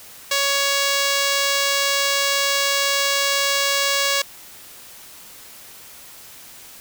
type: tone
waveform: 5% pulse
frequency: 558 Hz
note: C#5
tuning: 11 cents sharp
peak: -6 dBFS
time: 0.31-4.22 s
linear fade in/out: 5 ms
effects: white hiss -42 dBFS RMS until 6.8 s